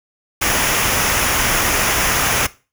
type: noise with comb filter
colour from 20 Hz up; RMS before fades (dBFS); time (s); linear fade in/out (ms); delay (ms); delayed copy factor
pink; -17; 0.41-2.47; 10; 0.24; -0.55
effects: noise-tail reverb RT60 0.3 s tail -18 dB re dry